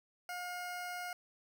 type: tone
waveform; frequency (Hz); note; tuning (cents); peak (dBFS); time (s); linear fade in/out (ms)
20% pulse; 715; F5; +41; -35; 0.29-1.13; 2
effects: none